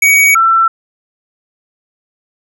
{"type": "tone pair in turn", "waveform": ["square", "sine"], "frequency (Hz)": [2255, 1340.8], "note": ["C#7", "E6"], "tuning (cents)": [29, 29], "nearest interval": "major sixth", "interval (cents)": 900, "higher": "first", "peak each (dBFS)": -6, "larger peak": "neither", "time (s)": [[0.02, 0.35], [0.35, 0.68]], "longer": "neither", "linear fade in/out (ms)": 5, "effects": []}